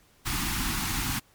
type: band-stop noise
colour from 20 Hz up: pink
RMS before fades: -29 dBFS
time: 0.25-1.2 s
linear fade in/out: 20 ms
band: 330 to 810 Hz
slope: 48 dB/octave
effects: pink hiss -61 dBFS RMS until 1.34 s + MP3 96 kbps